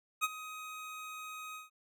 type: tone with ADSR envelope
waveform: 25% pulse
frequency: 1257 Hz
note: D#6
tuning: 17 cents sharp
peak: -23 dBFS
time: 0.21-1.7 s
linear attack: 30 ms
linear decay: 33 ms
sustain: -16 dB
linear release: 150 ms
effects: none